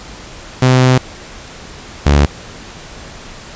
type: tone pair in turn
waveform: sawtooth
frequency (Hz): 128.2 / 71.95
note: C3 / D2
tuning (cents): -35 / -35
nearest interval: minor seventh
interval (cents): 1000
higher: first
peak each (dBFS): -3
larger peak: neither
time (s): 0.62-0.98 / 2.06-2.26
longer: first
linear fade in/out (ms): 5
effects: pink hiss -33 dBFS RMS until 3.55 s + resampled to 16000 Hz